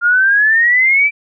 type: exponential sweep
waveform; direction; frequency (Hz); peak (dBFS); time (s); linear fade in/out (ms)
sine; up; 1396.9 to 2349; -8; 0.01-1.11; 50
effects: none